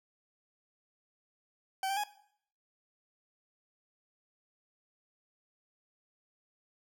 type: tone with pitch steps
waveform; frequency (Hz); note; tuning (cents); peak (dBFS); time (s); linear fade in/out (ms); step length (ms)
40% pulse; 769 / 785 / 831; G5 / G5 / G#5; -33 / +2 / +1; -30; 1.83-2.037; 2; 69
effects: noise-tail reverb RT60 0.6 s tail -17 dB re dry